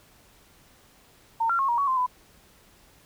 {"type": "tone with pitch steps", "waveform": "sine", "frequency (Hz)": [911, 1372, 1086, 948, 1121, 1042, 1001], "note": ["A#5", "F6", "C#6", "A#5", "C#6", "C6", "B5"], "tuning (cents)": [-40, -31, -36, 29, 19, -7, 23], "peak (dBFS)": -21, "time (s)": [1.4, 2.065], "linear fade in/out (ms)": 10, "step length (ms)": 95, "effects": ["pink hiss -57 dBFS RMS until 3.05 s"]}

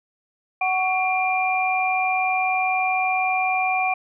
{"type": "tone cluster", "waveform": "sine", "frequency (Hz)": [746, 1121, 2386], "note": ["F#5", "C#6", "D7"], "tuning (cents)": [14, 19, 27], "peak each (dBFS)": [-21, -30, -23], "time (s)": [0.61, 3.94], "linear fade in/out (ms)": 5, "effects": []}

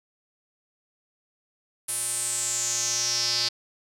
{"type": "tone with band-pass filter sweep", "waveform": "square", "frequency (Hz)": 118.9, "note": "A#2", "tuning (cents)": 35, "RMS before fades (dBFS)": -27, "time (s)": [1.88, 3.49], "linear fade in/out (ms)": 10, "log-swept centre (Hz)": [10000, 4700], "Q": 6.2, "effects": []}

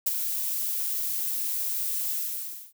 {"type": "noise with ADSR envelope", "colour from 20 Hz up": "violet", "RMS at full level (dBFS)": -22, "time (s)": [0.06, 2.73], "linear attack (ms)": 8, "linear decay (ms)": 27, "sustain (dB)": -7, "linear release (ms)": 580, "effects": []}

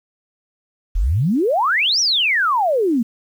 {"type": "exponential two-way sweep", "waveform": "sine", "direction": "up then down", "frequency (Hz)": [36.71, 5920, 217.9], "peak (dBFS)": -14, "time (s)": [0.95, 3.03], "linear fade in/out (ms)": 10, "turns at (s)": 2, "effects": ["8-bit"]}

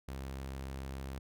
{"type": "tone", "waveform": "sawtooth", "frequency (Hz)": 67, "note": "C2", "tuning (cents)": 42, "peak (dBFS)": -36, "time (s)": [0.08, 1.19], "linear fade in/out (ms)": 5, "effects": []}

